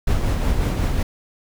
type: noise with tremolo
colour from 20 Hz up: brown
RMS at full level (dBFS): -18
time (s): 0.07-1.03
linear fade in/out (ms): 5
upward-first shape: sine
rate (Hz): 5.5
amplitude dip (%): 35
effects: none